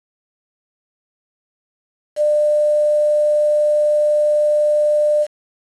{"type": "tone with quantisation", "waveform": "sine", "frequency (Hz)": 598, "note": "D5", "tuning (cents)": 31, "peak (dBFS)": -12, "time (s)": [2.16, 5.27], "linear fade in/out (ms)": 50, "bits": 6, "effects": ["resampled to 24000 Hz"]}